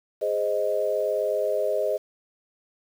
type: chord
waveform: sine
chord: Ab major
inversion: none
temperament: equal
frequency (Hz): 415.3 / 523.3 / 622.3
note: Ab4 / C5 / Eb5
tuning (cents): 0 / 0 / 0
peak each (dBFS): -28 / -27 / -25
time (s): 0.21-1.98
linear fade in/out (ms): 20
effects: 8-bit